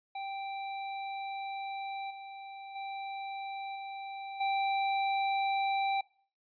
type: tone with level steps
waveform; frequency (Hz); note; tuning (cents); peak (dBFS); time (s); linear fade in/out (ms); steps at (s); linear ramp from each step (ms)
square; 784; G5; 0; -37 / -44 / -38 / -40 / -29; 0.15-6.01; 5; 2.1 / 2.75 / 3.75 / 4.4; 10
effects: noise-tail reverb RT60 0.5 s tail -23 dB re dry + resampled to 11025 Hz